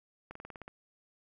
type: slowing click train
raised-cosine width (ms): 0.5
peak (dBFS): -30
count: 8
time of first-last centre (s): 0.31-0.679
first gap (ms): 44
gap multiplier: 1.06
effects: 12-bit